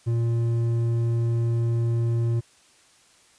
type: tone with hard clipping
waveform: sine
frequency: 116.54 Hz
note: A#2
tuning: in tune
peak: -22 dBFS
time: 0.06-2.41 s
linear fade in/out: 20 ms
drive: 6 dB
effects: white hiss -57 dBFS RMS until 3.38 s + resampled to 22050 Hz